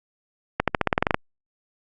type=accelerating click train; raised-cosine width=0.5 ms; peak=-3 dBFS; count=11; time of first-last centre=0.6-1.144 s; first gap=77 ms; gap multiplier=0.92; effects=Opus 48 kbps